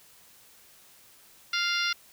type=harmonic tone; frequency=698 Hz; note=F5; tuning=1 cent flat; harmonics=2 / 3 / 4 / 5 / 6 / 7 / 8; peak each=-30 / -32 / -33 / -34 / -35 / -35 / -36 dBFS; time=1.53-1.93 s; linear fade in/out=5 ms; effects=white hiss -56 dBFS RMS until 2.12 s